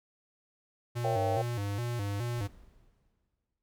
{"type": "tone with vibrato", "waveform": "square", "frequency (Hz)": 110, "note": "A2", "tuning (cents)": 0, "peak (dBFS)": -32, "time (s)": [0.95, 2.48], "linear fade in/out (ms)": 20, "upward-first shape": "square", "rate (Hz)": 2.4, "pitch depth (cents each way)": 150}
{"type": "chord", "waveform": "sine", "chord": "A# diminished seventh", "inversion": "none", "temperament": "equal with one note detuned", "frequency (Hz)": [466.2, 554.4, 670.8, 784], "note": ["A#4", "C#5", "E5", "G5"], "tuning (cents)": [0, 0, 30, 0], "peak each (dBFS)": [-35, -33, -36, -32], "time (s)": [1.04, 1.42], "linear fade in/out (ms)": 5}
{"type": "noise with exponential decay", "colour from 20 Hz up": "brown", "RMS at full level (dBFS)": -48, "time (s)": [2.37, 3.62], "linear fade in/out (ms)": 0, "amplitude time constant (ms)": 270}
{"effects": []}